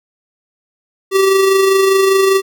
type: tone with amplitude modulation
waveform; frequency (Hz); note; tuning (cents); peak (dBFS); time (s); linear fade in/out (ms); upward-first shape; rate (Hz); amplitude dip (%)
square; 386.8; G4; -23; -8; 1.11-2.42; 50; sine; 25; 35
effects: none